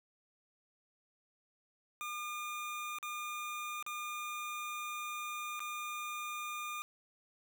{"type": "tone with dropouts", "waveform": "25% pulse", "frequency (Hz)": 1210, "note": "D#6", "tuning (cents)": -49, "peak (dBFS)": -35, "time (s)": [2.01, 6.82], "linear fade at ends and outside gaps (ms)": 0, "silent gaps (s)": [[2.986, 3.028], [3.826, 3.864], [5.594, 5.603]], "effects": []}